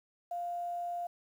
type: tone with quantisation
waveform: sine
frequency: 698.5 Hz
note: F5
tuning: in tune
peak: -34 dBFS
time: 0.31-1.07 s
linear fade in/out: 5 ms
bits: 10
effects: none